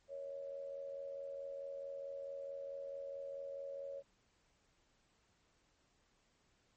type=tone with amplitude modulation; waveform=sine; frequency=554.4 Hz; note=C#5; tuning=in tune; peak=-40 dBFS; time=0.08-4.03 s; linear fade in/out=50 ms; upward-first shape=sine; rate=84.6 Hz; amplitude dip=60%; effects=pink hiss -75 dBFS RMS until 6.76 s + MP3 32 kbps